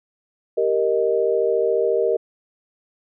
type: chord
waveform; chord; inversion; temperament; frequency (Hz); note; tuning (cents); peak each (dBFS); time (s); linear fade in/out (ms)
sine; Eb major; first; equal; 392 / 466.2 / 622.3; G4 / Bb4 / Eb5; 0 / 0 / 0; -22 / -19 / -23; 0.57-2.17; 10
effects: none